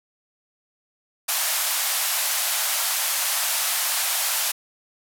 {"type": "band-pass noise", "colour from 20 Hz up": "white", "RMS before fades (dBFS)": -24, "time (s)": [1.28, 4.52], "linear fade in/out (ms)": 10, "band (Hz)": [610, 15000], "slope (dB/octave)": 48, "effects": []}